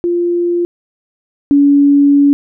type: tone pair in turn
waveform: sine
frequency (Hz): 347.6 / 284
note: F4 / C#4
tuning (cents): -8 / +42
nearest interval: minor third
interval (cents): 350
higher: first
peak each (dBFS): -11 / -5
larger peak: second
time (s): 0.04-0.65 / 1.51-2.33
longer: second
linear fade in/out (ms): 0
effects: none